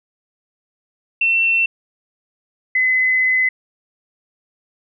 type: tone pair in turn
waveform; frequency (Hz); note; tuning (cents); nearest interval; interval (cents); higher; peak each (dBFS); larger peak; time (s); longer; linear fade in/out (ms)
sine; 2698 / 2029; E7 / B6; +40 / +46; perfect fourth; 494; first; -13; neither; 1.21-1.66 / 2.75-3.49; second; 5
effects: none